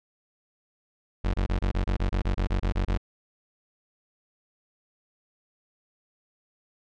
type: tone bursts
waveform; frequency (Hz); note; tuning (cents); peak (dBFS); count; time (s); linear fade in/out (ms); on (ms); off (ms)
35% pulse; 46.85; F#1; +22; -21; 14; 1.24-2.976; 10; 98; 28
effects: low-pass 4000 Hz 12 dB/octave